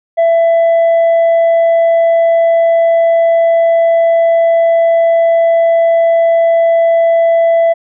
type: tone with tanh clipping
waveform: triangle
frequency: 667 Hz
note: E5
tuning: 20 cents sharp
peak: -7 dBFS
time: 0.17-7.74 s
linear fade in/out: 20 ms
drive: 7 dB
effects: none